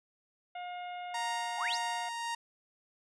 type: harmonic tone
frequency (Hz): 714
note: F5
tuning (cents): +38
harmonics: 1 / 2 / 3 / 4 / 5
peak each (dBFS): -39 / -51 / -49 / -53 / -58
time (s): 0.55-2.09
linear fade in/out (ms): 5
type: tone with tremolo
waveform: sawtooth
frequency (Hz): 932.3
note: A#5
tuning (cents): 0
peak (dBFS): -29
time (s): 1.14-2.35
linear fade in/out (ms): 5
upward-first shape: sine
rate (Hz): 1.8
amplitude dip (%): 35
type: exponential sweep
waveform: sine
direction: up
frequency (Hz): 622.3 to 7459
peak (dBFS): -32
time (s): 1.56-1.79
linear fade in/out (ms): 50
effects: resampled to 22050 Hz